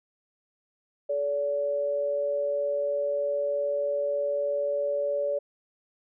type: tone pair together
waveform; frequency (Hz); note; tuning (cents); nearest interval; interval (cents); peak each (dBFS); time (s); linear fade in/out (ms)
sine; 429.8 / 573; A4 / D5; -41 / -43; perfect fourth; 498; -34 / -25; 1.09-5.39; 10
effects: none